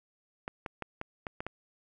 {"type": "clicks", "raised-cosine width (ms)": 0.5, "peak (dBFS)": -21, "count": 7, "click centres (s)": [0.479, 0.662, 0.823, 1.014, 1.268, 1.405, 1.466], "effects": []}